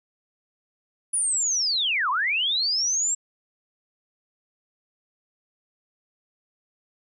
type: linear two-way sweep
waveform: sine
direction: down then up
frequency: 9900 to 962 to 7620 Hz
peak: -21 dBFS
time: 1.13-3.15 s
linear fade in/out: 10 ms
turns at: 2.1 s
effects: none